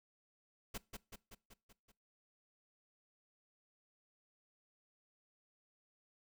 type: noise with echo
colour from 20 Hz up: pink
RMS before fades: -42 dBFS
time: 0.74-0.78 s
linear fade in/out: 10 ms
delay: 190 ms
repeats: 6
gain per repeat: -4 dB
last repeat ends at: 1.92 s
effects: noise-tail reverb RT60 0.3 s tail -22 dB re dry